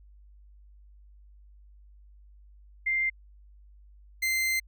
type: tone pair in turn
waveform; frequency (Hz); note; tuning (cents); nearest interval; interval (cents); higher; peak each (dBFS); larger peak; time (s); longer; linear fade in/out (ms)
sine / 40% pulse; 2096 / 2080; C7 / C7; +2 / -11; unison; 13; first; -24; neither; 2.86-3.1 / 4.22-4.6; second; 10
effects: added 50 Hz sine -51 dBFS peak until 4.67 s